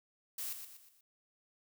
blue noise with echo, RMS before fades -40 dBFS, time 0.38-0.53 s, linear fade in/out 5 ms, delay 120 ms, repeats 4, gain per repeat -7 dB, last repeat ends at 1.01 s, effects none

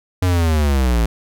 square linear sweep, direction down, 93 to 54 Hz, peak -14 dBFS, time 0.22-1.06 s, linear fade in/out 5 ms, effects none

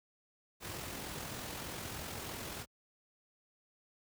pink noise with amplitude modulation, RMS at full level -41 dBFS, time 0.6-2.66 s, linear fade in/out 50 ms, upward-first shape sine, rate 43.2 Hz, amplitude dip 35%, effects high-pass 60 Hz 12 dB/octave

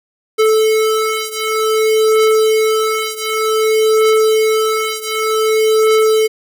square beating tone pair, 436.8 / 437.34 Hz, A4 / A4, -13 / -10 cents, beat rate 0.54 Hz, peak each -14 / -16 dBFS, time 0.38-6.28 s, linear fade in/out 20 ms, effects none

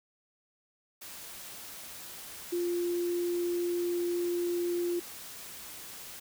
sine tone in noise, 349.2 Hz, F4, in tune, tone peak -28 dBFS, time 2.52-5 s, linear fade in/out 10 ms, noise white, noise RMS -45 dBFS, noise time 1.01-6.2 s, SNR +14 dB, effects none

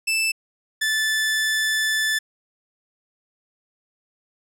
sawtooth tone pair in turn, 2642 / 1750.6 Hz, E7 / A6, +3 / -9 cents, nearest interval perfect fifth, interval 712 cents, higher first, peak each -16 dBFS, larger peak neither, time 0.07-0.32 / 0.81-2.19 s, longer second, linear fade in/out 10 ms, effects low-pass 12000 Hz 12 dB/octave

